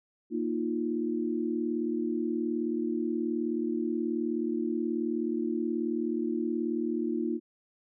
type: chord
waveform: sine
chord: Bb suspended fourth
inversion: none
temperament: just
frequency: 233.1 / 310.8 / 349.6 Hz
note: Bb3 / Eb4 / F4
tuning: 0 / -2 / +2 cents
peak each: -32 dBFS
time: 0.3-7.4 s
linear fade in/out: 50 ms
effects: none